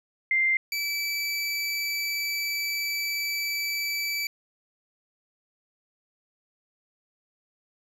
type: tone pair in turn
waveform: sine / 25% pulse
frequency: 2093 / 2311 Hz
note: C7 / D7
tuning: 0 / -28 cents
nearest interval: major second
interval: 172 cents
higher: second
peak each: -20 / -23 dBFS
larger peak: first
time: 0.31-0.57 / 0.72-4.27 s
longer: second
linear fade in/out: 2 ms
effects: none